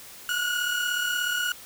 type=tone pair together; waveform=30% pulse; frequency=1424 / 1460.7 Hz; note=F6 / F#6; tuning=+33 / -23 cents; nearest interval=unison; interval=44 cents; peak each=-29 / -23 dBFS; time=0.29-1.52 s; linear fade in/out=2 ms; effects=white hiss -45 dBFS RMS until 1.65 s